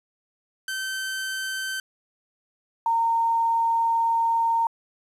sawtooth / sine tone pair in turn, 1544 / 918.1 Hz, G6 / A#5, -27 / -27 cents, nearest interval major sixth, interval 900 cents, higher first, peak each -24 / -19 dBFS, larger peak second, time 0.68-1.8 / 2.86-4.67 s, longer second, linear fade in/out 2 ms, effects resampled to 32000 Hz + 9-bit

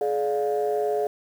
sine chord, D diminished, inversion second, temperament just, 422.9 / 587.3 / 704.8 Hz, Ab4 / D5 / F5, +31 / 0 / +16 cents, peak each -23 / -28 / -27 dBFS, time 0.01-1.07 s, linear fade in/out 2 ms, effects tanh soft clip ceiling -15 dBFS + 8-bit

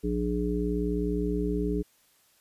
harmonic tone, 59.5 Hz, A#1, 36 cents sharp, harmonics 1 / 3 / 5 / 7, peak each -31 / -31 / -31 / -31 dBFS, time 0.03-1.83 s, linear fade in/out 20 ms, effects white hiss -64 dBFS RMS until 2.4 s + resampled to 32000 Hz

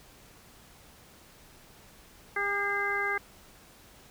harmonic tone with a mistuned harmonic, 402.3 Hz, G4, 45 cents sharp, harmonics 1 / 2 / 3 / 4 / 5, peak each -36 / -37 / -35 / -31 / -32 dBFS, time 2.36-3.18 s, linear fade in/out 5 ms, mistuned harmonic 5, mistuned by +42 cents, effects pink hiss -55 dBFS RMS until 4.1 s

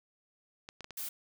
clicks, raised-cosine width 0.2 ms, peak -27 dBFS, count 4, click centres 0.689 / 0.807 / 0.844 / 0.907 s
blue noise, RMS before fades -39 dBFS, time 0.97-1.09 s, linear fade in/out 5 ms
effects none

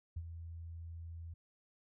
sine tone with ADSR envelope, 83.3 Hz, E2, 19 cents sharp, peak -36 dBFS, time 0.16-1.34 s, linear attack 9 ms, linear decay 51 ms, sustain -8 dB, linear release 8 ms, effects none

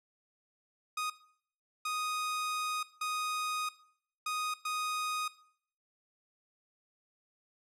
sawtooth tone bursts at uneven times, 1244.5 Hz, D#6, in tune, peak -29 dBFS, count 5, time 0.97-1.1 / 1.85-2.83 / 3.01-3.69 / 4.26-4.54 / 4.65-5.28 s, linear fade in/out 5 ms, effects noise-tail reverb RT60 0.6 s tail -18 dB re dry + low-pass 12000 Hz 12 dB/octave

